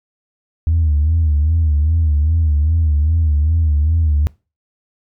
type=tone with vibrato; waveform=sine; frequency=77.78 Hz; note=D#2; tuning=in tune; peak=-10 dBFS; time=0.67-4.27 s; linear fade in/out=0 ms; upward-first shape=sine; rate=2.5 Hz; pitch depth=110 cents each way; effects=noise-tail reverb RT60 0.3 s tail -24 dB re dry + tanh soft clip ceiling -8 dBFS